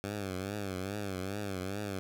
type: tone with vibrato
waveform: 10% pulse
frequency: 97.8 Hz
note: G2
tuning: 4 cents flat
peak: -27 dBFS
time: 0.04-1.99 s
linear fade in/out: 0 ms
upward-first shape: triangle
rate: 2.4 Hz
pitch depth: 130 cents each way
effects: none